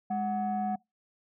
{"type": "tone pair together", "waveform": "sine", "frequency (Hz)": [207.1, 740], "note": ["G#3", "F#5"], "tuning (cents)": [-5, 0], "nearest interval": "octave + minor seventh", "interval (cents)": 2205, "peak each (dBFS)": [-30, -28], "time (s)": [0.1, 0.76], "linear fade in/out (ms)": 10, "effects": ["noise-tail reverb RT60 0.2 s tail -25 dB re dry", "tanh soft clip ceiling -24 dBFS"]}